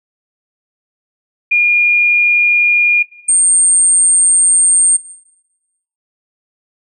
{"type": "tone pair in turn", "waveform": "sine", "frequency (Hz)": [2424, 8638], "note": ["D#7", "C#9"], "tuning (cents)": [-46, -46], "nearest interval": "octave + minor seventh", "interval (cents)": 2200, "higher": "second", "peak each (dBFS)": -8, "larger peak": "neither", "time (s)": [[1.51, 3.03], [3.28, 4.97]], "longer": "second", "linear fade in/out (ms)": 10, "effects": ["noise-tail reverb RT60 1.0 s tail -18 dB re dry"]}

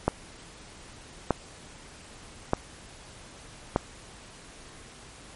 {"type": "click train", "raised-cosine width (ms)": 1, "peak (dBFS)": -7, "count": 4, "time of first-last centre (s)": [0.08, 3.761], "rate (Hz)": 0.815, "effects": ["pink hiss -48 dBFS RMS until 5.35 s", "MP3 48 kbps"]}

